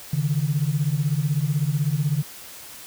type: beating tone pair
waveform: sine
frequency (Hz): 138.9 / 154.9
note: C#3 / D#3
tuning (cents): +4 / -7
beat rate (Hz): 16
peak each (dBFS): -22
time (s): 0.13-2.23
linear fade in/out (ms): 5
effects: tanh soft clip ceiling -12 dBFS + white hiss -41 dBFS RMS until 2.86 s